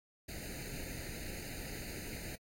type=noise with comb filter; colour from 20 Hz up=pink; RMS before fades=-44 dBFS; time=0.28-2.36 s; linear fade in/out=10 ms; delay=0.45 ms; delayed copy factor=+1; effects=AAC 64 kbps